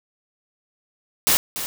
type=noise with echo; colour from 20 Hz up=white; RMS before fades=-17 dBFS; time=1.27-1.37 s; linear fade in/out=0 ms; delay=290 ms; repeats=1; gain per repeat=-11 dB; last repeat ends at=1.66 s; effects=none